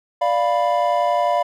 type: chord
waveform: triangle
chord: B diminished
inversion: first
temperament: equal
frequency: 587.3 / 698.5 / 987.8 Hz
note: D5 / F5 / B5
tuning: 0 / 0 / 0 cents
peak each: -19 / -17 / -20 dBFS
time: 0.21-1.43 s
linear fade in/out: 10 ms
effects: none